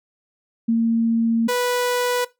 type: tone pair in turn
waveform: sine / sawtooth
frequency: 228.8 / 491.9 Hz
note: A#3 / B4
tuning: -32 / -7 cents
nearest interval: octave + minor second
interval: 1325 cents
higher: second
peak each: -15 / -15 dBFS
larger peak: neither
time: 0.68-1.48 / 1.48-2.25 s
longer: first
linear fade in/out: 10 ms
effects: noise-tail reverb RT60 0.2 s tail -18 dB re dry